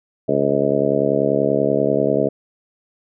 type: harmonic tone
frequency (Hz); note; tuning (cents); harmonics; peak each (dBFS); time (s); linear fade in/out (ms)
70.3; C#2; +25; 2 / 3 / 4 / 5 / 6 / 7 / 8 / 9; -27 / -25 / -23 / -26 / -21 / -22 / -25 / -21; 0.28-2.29; 10
effects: none